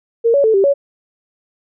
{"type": "tone with pitch steps", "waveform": "sine", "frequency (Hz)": [461.8, 563, 441.3, 391.1, 561], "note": ["A#4", "C#5", "A4", "G4", "C#5"], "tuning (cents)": [-16, 27, 5, -4, 21], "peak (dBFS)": -9, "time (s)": [0.24, 0.74], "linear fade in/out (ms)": 20, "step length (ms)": 100, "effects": []}